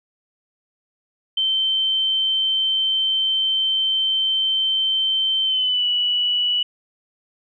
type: tone with pitch glide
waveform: sine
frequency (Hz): 3103 to 2948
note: G7 to F#7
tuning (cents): -18 to -7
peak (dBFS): -17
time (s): 1.37-6.63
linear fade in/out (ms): 5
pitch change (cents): -89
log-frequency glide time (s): 5.44-5.86
effects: none